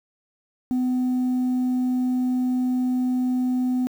sine tone, 252.3 Hz, B3, 37 cents sharp, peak -17 dBFS, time 0.71-3.87 s, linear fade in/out 0 ms, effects tanh soft clip ceiling -19 dBFS + 8-bit

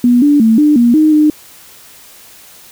sine tone with pitch steps, 243.4 / 290.9 / 223.3 / 298.6 / 237.8 / 309.4 / 303.4 Hz, B3 / D4 / A3 / D4 / A#3 / D#4 / D#4, -25 / -16 / +26 / +29 / +35 / -10 / -44 cents, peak -5 dBFS, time 0.04-1.3 s, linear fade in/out 2 ms, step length 180 ms, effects white hiss -39 dBFS RMS until 2.71 s

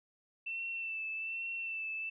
sine tone with vibrato, 2671 Hz, E7, 22 cents sharp, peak -36 dBFS, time 0.46-2.1 s, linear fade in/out 10 ms, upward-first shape sine, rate 1.2 Hz, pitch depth 30 cents each way, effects none

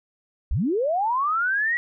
sine linear sweep, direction up, 37.97 to 1944 Hz, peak -20 dBFS, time 0.51-1.77 s, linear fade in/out 0 ms, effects none

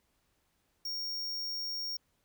square tone, 5550 Hz, F8, 12 cents flat, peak -35 dBFS, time 0.85-1.97 s, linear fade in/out 5 ms, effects pink hiss -75 dBFS RMS until 2.24 s

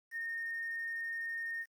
sine tone with quantisation, 1838 Hz, A#6, 25 cents flat, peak -36 dBFS, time 0.11-1.66 s, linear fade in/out 50 ms, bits 10, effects Opus 48 kbps

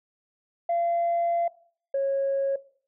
sine tone pair in turn, 685 / 548.1 Hz, F5 / C#5, -34 / -20 cents, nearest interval major third, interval 386 cents, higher first, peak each -21 dBFS, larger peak neither, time 0.69-1.48 / 1.94-2.56 s, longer first, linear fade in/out 5 ms, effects noise-tail reverb RT60 0.5 s tail -19 dB re dry + tanh soft clip ceiling -19 dBFS

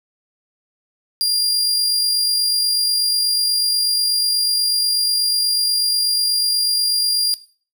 sawtooth tone with amplitude modulation, 4800 Hz, D8, 37 cents sharp, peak -11 dBFS, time 1.21-7.34 s, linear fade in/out 0 ms, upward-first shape sine, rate 48.2 Hz, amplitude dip 30%, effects noise-tail reverb RT60 0.4 s tail -17 dB re dry

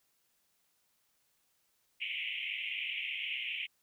white band-pass noise, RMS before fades -38 dBFS, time 2-3.67 s, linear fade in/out 20 ms, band 2100 to 3100 Hz, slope 96 dB/octave, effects white hiss -75 dBFS RMS until 3.82 s

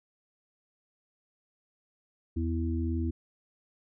harmonic tone, 82.41 Hz, E2, in tune, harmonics 1 / 3 / 4, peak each -29 / -34 / -35 dBFS, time 2.36-3.11 s, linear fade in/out 10 ms, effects none

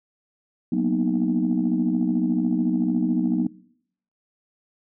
sine chord, B major seventh, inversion second, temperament equal, 185 / 233.1 / 246.9 / 311.1 Hz, F#3 / A#3 / B3 / D#4, 0 / 0 / 0 / 0 cents, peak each -24 / -25 / -23 / -25 dBFS, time 0.72-3.47 s, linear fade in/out 5 ms, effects noise-tail reverb RT60 0.7 s tail -22 dB re dry + tanh soft clip ceiling -12 dBFS

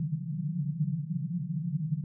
pink band-pass noise, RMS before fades -32 dBFS, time 0-2.04 s, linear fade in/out 2 ms, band 140 to 180 Hz, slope 96 dB/octave, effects none

